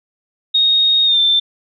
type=tone with pitch glide; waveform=sine; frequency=3729 to 3559 Hz; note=A#7 to A7; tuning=0 to +19 cents; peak=-10 dBFS; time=0.54-1.4 s; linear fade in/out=10 ms; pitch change=-81 cents; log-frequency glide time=1.05-1.19 s; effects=none